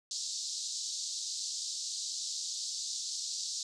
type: band-pass noise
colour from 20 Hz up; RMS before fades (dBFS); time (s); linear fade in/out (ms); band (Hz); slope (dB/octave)
pink; -38; 0.11-3.63; 2; 4000 to 7700; 48
effects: none